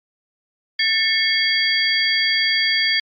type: tone cluster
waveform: sine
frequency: 1782 / 2175 / 3307 / 4660 Hz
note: A6 / C#7 / G#7 / D8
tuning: +22 / -33 / -8 / -14 cents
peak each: -21 dBFS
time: 0.79-3 s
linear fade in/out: 5 ms
effects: MP3 64 kbps